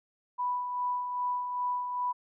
sine tone with tremolo, 987.8 Hz, B5, in tune, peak -27 dBFS, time 0.38-2.13 s, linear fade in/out 20 ms, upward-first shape sine, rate 2.5 Hz, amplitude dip 45%, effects none

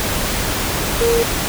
sine tone in noise, 465.3 Hz, A#4, 3 cents flat, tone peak -13 dBFS, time 1.01-1.23 s, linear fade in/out 0 ms, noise pink, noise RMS -20 dBFS, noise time 0-1.48 s, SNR +4 dB, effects none

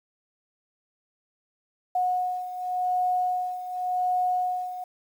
sine beating tone pair, 728 / 728.89 Hz, F#5 / F#5, -28 / -26 cents, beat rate 0.89 Hz, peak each -30 / -25 dBFS, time 1.95-4.84 s, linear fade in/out 5 ms, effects 9-bit

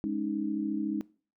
sine chord, Ab suspended fourth, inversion none, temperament equal, 207.7 / 277.2 / 311.1 Hz, Ab3 / Db4 / Eb4, 0 / 0 / 0 cents, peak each -33 / -35 / -32 dBFS, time 0.04-1.01 s, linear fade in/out 0 ms, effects noise-tail reverb RT60 0.4 s tail -21 dB re dry

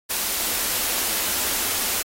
white band-stop noise, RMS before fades -24 dBFS, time 0.09-2.03 s, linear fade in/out 20 ms, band 100 to 180 Hz, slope 96 dB/octave, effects AAC 48 kbps

